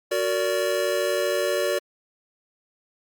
square chord, Gb augmented, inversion none, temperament just, 370 / 462.5 / 578.1 Hz, Gb4 / Bb4 / D5, 0 / -14 / -27 cents, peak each -28 / -29 / -25 dBFS, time 0.11-1.79 s, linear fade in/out 10 ms, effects Opus 48 kbps

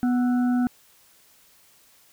harmonic tone with a mistuned harmonic, 246.9 Hz, B3, in tune, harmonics 1 / 3 / 5 / 6, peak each -19 / -33 / -42 / -39 dBFS, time 0.03-0.67 s, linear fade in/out 0 ms, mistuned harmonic 5, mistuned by +120 cents, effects white hiss -57 dBFS RMS until 2.12 s

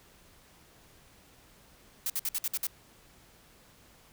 blue noise bursts, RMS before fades -31 dBFS, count 7, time 2.06-2.669 s, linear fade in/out 2 ms, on 39 ms, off 56 ms, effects pink hiss -59 dBFS RMS until 4.12 s

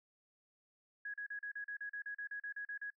sine tone bursts, 1664 Hz, G#6, 3 cents sharp, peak -40 dBFS, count 15, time 1.05-2.903 s, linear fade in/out 5 ms, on 89 ms, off 37 ms, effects noise-tail reverb RT60 0.1 s tail -23 dB re dry

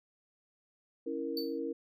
sine chord, A# diminished, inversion first, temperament equal, 277.2 / 329.6 / 466.2 Hz, C#4 / E4 / A#4, 0 / 0 / 0 cents, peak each -39 / -38 / -37 dBFS, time 1.06-1.73 s, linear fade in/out 10 ms
square tone with exponential decay, 4527 Hz, C#8, 36 cents sharp, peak -34 dBFS, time 1.37-1.59 s, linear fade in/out 2 ms, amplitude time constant 46 ms
effects none

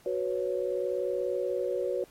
sine chord, F# suspended fourth, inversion none, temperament equal, 370 / 493.9 / 554.4 Hz, F#4 / B4 / C#5, 0 / 0 / 0 cents, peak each -32 / -32 / -32 dBFS, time 0.06-2.04 s, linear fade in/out 2 ms, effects pink hiss -59 dBFS RMS until 2.1 s + AAC 48 kbps

